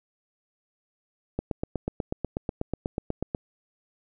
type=click train; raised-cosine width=2 ms; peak=-14 dBFS; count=17; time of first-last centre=1.39-3.348 s; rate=8.17 Hz; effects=none